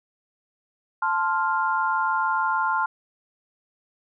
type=chord; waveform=sine; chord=F major; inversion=first; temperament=equal; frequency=880 / 1046.5 / 1396.9 Hz; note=A5 / C6 / F6; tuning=0 / 0 / 0 cents; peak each=-25 dBFS; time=1.02-2.86 s; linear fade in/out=5 ms; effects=none